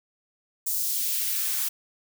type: noise with high-pass filter sweep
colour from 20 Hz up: blue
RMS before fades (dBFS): -27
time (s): 0.66-1.69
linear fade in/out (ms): 10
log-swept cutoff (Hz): 6800 to 830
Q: 0.97
effects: none